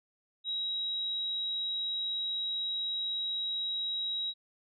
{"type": "tone", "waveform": "sine", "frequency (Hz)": 3839, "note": "B7", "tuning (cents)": -50, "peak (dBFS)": -31, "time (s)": [0.44, 4.34], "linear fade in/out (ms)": 50, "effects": []}